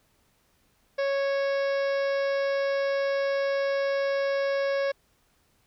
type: harmonic tone with a mistuned harmonic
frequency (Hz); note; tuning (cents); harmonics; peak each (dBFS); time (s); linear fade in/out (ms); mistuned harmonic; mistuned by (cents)
553; C#5; -4; 1 / 2 / 3 / 4 / 5 / 6 / 7 / 8 / 9 / 10; -24 / -38 / -35 / -40 / -47 / -49 / -48 / -52 / -48 / -48; 0.98-4.92; 10; 5; -21
effects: pink hiss -67 dBFS RMS until 5.66 s